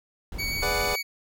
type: noise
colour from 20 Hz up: brown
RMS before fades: -34 dBFS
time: 0.32-0.94 s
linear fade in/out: 2 ms
type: tone with vibrato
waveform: 25% pulse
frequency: 2248 Hz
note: C#7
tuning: 24 cents sharp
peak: -24 dBFS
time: 0.38-1.03 s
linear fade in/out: 20 ms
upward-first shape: sine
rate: 7.2 Hz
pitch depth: 8 cents each way
type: chord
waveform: 25% pulse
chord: G# half-diminished seventh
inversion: none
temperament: equal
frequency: 415.3 / 493.9 / 587.3 / 740 Hz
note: G#4 / B4 / D5 / F#5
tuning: 0 / 0 / 0 / 0 cents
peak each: -28 dBFS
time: 0.62-0.96 s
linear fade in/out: 10 ms
effects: none